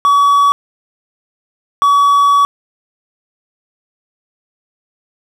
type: tone pair in turn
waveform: triangle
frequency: 1135 / 1135 Hz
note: C#6 / C#6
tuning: +41 / +41 cents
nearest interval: unison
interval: 0 cents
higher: neither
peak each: -5 dBFS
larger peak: neither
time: 0.05-0.52 / 1.82-2.45 s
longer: second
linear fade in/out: 0 ms
effects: 7-bit